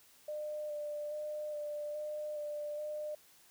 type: tone with vibrato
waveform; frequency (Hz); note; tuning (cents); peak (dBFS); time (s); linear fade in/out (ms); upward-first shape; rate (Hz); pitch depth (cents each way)
sine; 598; D5; +31; -37; 0.28-3.15; 5; square; 1.2; 14
effects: white hiss -63 dBFS RMS until 3.5 s